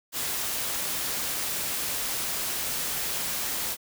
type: noise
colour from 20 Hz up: white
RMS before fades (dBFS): -30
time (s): 0.12-3.77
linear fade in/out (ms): 50
effects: none